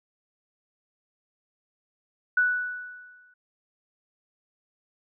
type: tone with exponential decay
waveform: sine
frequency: 1480 Hz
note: F#6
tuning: in tune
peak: -17 dBFS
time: 2.37-3.34 s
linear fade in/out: 5 ms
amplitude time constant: 210 ms
effects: none